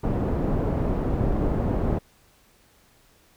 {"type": "low-pass noise", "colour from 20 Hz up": "pink", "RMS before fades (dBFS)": -24, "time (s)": [0.03, 1.99], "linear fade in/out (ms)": 10, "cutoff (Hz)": 550, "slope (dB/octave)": 12, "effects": ["pink hiss -59 dBFS RMS until 3.36 s"]}